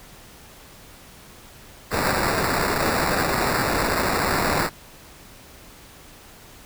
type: noise with sample-and-hold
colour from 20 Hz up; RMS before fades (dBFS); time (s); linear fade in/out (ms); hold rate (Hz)
violet; -22; 1.9-4.7; 50; 3150
effects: pink hiss -46 dBFS RMS until 6.65 s